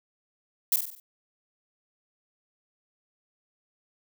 violet noise with echo, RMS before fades -22 dBFS, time 0.72-0.76 s, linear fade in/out 2 ms, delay 48 ms, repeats 5, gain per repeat -6 dB, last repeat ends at 1 s, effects none

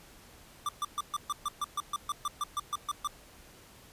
square tone bursts, 1180 Hz, D6, 8 cents sharp, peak -30 dBFS, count 16, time 0.66-3.074 s, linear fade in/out 2 ms, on 29 ms, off 130 ms, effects pink hiss -55 dBFS RMS until 3.92 s + resampled to 32000 Hz

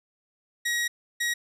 sawtooth tone bursts at uneven times, 1900 Hz, A#6, 33 cents sharp, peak -21 dBFS, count 2, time 0.65-0.88 / 1.2-1.34 s, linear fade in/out 10 ms, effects low-pass 12000 Hz 12 dB/octave

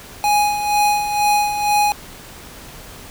square tone with tremolo, 830.6 Hz, G#5, in tune, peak -13 dBFS, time 0.24-1.92 s, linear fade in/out 0 ms, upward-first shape sine, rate 2.1 Hz, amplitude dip 60%, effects pink hiss -38 dBFS RMS until 3.1 s

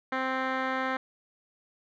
10% pulse tone with low-pass filter, 261.6 Hz, C4, in tune, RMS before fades -30 dBFS, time 0.12-0.97 s, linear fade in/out 5 ms, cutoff 2200 Hz, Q 2.2, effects none

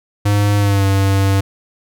square tone with pitch glide, 102.4 to 97.66 Hz, G#2 to G2, -24 to -6 cents, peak -12 dBFS, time 0.25-1.41 s, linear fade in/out 10 ms, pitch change -82 cents, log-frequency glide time 0.58-0.85 s, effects none

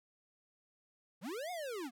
square linear two-way sweep, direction up then down, 145.9 to 740 to 222 Hz, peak -40 dBFS, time 1.21-1.91 s, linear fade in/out 50 ms, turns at 1.51 s, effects none

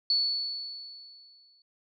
sine tone with exponential decay, 4435 Hz, C#8, in tune, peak -21 dBFS, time 0.1-1.62 s, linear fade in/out 2 ms, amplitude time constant 330 ms, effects none

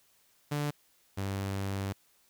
sawtooth tone pair in turn, 146.7 / 97.91 Hz, D3 / G2, -2 / -2 cents, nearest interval perfect fifth, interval 700 cents, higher first, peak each -26 / -28 dBFS, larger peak first, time 0.51-0.71 / 1.17-1.93 s, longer second, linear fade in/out 10 ms, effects white hiss -67 dBFS RMS until 2.29 s

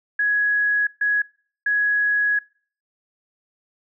sine tone bursts at uneven times, 1672 Hz, G#6, 11 cents sharp, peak -17 dBFS, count 3, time 0.19-0.87 / 1.01-1.22 / 1.66-2.39 s, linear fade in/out 5 ms, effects noise-tail reverb RT60 0.5 s tail -25 dB re dry

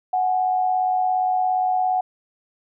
sine tone pair together, 740 / 837.3 Hz, F#5 / G#5, 0 / +14 cents, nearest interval major second, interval 214 cents, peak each -18 / -28 dBFS, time 0.13-2.01 s, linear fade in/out 5 ms, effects none

